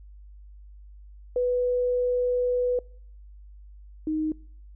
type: tone pair in turn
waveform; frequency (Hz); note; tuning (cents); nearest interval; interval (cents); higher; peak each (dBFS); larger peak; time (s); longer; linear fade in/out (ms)
sine; 494.7 / 311; B4 / D#4; +3 / -1; minor sixth; 804; first; -21 / -24; first; 1.36-2.79 / 4.07-4.32; first; 2
effects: noise-tail reverb RT60 0.6 s tail -26 dB re dry + added 50 Hz sine -44 dBFS peak until 4.75 s